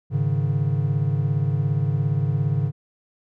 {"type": "chord", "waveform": "triangle", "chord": "Ab suspended fourth", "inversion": "none", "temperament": "just", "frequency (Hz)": [103.83, 138.43, 155.74], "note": ["Ab2", "Db3", "Eb3"], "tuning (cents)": [0, -2, 2], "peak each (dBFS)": [-23, -20, -23], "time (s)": [0.1, 2.72], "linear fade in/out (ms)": 50, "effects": []}